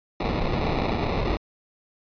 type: noise with sample-and-hold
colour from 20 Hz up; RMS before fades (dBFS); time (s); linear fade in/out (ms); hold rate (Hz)
pink; -25; 0.2-1.37; 2; 1575
effects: resampled to 11025 Hz